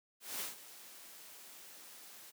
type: noise with ADSR envelope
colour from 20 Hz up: white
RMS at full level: -39 dBFS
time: 0.2-2.32 s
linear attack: 200 ms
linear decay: 150 ms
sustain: -15 dB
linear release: 30 ms
effects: high-pass 200 Hz 12 dB/octave